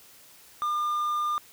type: tone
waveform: triangle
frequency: 1204 Hz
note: D6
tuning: 43 cents sharp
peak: -23 dBFS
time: 0.62-1.38 s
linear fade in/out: 0 ms
effects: white hiss -53 dBFS RMS until 1.52 s